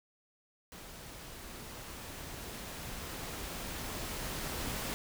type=noise with level ramp; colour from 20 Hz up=pink; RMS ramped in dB=-49 to -37 dBFS; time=0.72-4.94 s; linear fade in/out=0 ms; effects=none